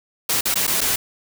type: noise with dropouts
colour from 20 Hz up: white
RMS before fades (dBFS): -20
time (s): 0.29-0.96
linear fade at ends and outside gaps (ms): 5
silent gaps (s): 0.41-0.454 / 0.543-0.556 / 0.669-0.676 / 0.808-0.813
effects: none